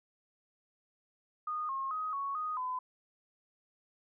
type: tone with pitch steps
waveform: sine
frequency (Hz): 1231 / 1077 / 1257 / 1110 / 1244 / 1012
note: D#6 / C6 / D#6 / C#6 / D#6 / B5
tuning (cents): -19 / +50 / +17 / +2 / -1 / +42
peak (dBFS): -33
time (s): 1.47-2.79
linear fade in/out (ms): 5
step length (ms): 220
effects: none